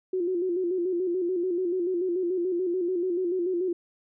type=tone with vibrato; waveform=sine; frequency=358.6 Hz; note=F4; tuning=46 cents sharp; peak=-24 dBFS; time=0.13-3.73 s; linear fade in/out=5 ms; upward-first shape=square; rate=6.9 Hz; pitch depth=65 cents each way; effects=none